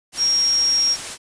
sine tone in noise, 5588 Hz, F8, in tune, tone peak -15 dBFS, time 0.17-0.97 s, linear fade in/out 50 ms, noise white, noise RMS -30 dBFS, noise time 0.12-1.18 s, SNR +12 dB, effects resampled to 22050 Hz

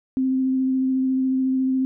sine tone with vibrato, 261.6 Hz, C4, in tune, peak -18 dBFS, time 0.17-1.85 s, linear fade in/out 0 ms, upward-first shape sine, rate 14 Hz, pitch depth 12 cents each way, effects none

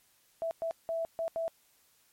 sine tone bursts at uneven times, 659.3 Hz, E5, in tune, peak -30 dBFS, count 5, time 0.42-0.51 / 0.62-0.71 / 0.89-1.05 / 1.19-1.28 / 1.36-1.48 s, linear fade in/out 0 ms, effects white hiss -67 dBFS RMS until 2.12 s + MP3 64 kbps

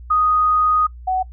sine tone pair in turn, 1244.5 / 747.7 Hz, D#6 / F#5, 0 / +18 cents, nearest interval major sixth, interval 882 cents, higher first, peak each -13 / -16 dBFS, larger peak first, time 0.1-0.87 / 1.07-1.23 s, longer first, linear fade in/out 10 ms, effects noise-tail reverb RT60 0.1 s tail -21 dB re dry + added 60 Hz sine -34 dBFS peak until 1.32 s

